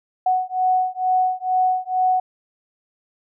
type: beating tone pair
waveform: sine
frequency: 740 / 742.2 Hz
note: F#5 / F#5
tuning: 0 / +5 cents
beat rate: 2.2 Hz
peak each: -20 / -20 dBFS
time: 0.26-2.2 s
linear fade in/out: 5 ms
effects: none